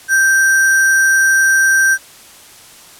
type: tone with sample-and-hold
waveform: sine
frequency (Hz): 1568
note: G6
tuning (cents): 0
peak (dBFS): -8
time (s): 0.08-1.98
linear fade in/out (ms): 50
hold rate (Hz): 7350
effects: white hiss -40 dBFS RMS until 2.99 s + low-pass 12000 Hz 12 dB/octave